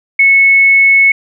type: tone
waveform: sine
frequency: 2200 Hz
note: C#7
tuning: 14 cents flat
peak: -4 dBFS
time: 0.19-1.12 s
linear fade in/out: 5 ms
effects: none